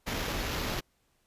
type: noise with sample-and-hold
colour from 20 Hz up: pink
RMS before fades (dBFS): -33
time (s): 0.06-0.81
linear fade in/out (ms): 20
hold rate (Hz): 8820
effects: pink hiss -72 dBFS RMS until 1.26 s + resampled to 32000 Hz